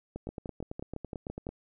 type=two click trains; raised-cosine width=2 ms; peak=-24 / -24 dBFS; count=8 / 13; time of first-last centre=0.29-1.468 / 0.16-1.49 s; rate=5.94 / 9.02 Hz; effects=none